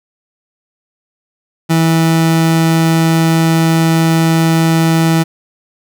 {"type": "tone", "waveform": "30% pulse", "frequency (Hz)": 163.2, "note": "E3", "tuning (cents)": -17, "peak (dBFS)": -6, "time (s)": [1.69, 5.24], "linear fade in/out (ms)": 20, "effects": []}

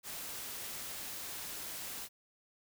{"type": "noise", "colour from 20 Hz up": "white", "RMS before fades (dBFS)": -43, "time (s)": [0.03, 2.09], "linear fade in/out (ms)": 50, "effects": []}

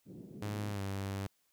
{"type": "band-pass noise", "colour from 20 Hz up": "pink", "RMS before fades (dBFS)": -49, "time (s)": [0.05, 0.76], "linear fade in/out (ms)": 50, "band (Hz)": [130, 370], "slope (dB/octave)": 24}
{"type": "tone with pitch glide", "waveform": "sawtooth", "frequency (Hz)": [103.83, 98], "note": ["G#2", "G2"], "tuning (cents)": [0, 0], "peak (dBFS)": -32, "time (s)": [0.42, 1.27], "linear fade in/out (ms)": 5, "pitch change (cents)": -100, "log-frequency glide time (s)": [0.7, 0.81]}
{"effects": ["white hiss -75 dBFS RMS until 1.52 s"]}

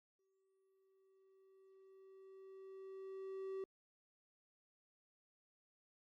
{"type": "tone with exponential growth", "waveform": "triangle", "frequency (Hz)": 384.2, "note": "G4", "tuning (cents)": -35, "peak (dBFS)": -39, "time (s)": [0.19, 3.64], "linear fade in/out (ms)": 2, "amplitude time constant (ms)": 750, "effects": ["Opus 48 kbps"]}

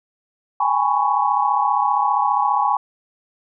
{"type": "tone cluster", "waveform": "sine", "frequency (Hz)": [807, 842, 995, 1109], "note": ["G#5", "G#5", "B5", "C#6"], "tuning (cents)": [-50, 24, 13, 0], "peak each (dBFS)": -21, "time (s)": [0.6, 2.77], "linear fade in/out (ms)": 5, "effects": []}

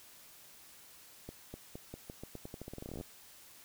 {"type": "accelerating click train", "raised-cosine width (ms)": 2, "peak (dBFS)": -30, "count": 23, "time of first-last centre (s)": [1.29, 3.011], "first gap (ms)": 250, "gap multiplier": 0.86, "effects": ["white hiss -57 dBFS RMS until 3.64 s"]}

